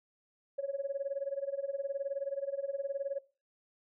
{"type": "tone with tremolo", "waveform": "sine", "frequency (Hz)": 554.4, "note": "C#5", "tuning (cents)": 0, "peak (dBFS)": -29, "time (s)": [0.58, 3.19], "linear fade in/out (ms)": 10, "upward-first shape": "sine", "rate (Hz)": 19, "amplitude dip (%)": 90, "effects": ["noise-tail reverb RT60 0.3 s tail -18 dB re dry", "tanh soft clip ceiling -25 dBFS"]}